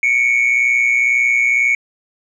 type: tone pair together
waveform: sine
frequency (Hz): 2217 / 2339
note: C#7 / D7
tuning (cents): 0 / -8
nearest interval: minor second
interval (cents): 92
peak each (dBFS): -11 / -16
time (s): 0.03-1.75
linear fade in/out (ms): 2
effects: tanh soft clip ceiling -8 dBFS